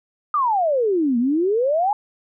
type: exponential two-way sweep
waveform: sine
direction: down then up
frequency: 1244.5 to 229.4 to 857 Hz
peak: -16 dBFS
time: 0.34-1.93 s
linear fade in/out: 2 ms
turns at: 1.18 s
effects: none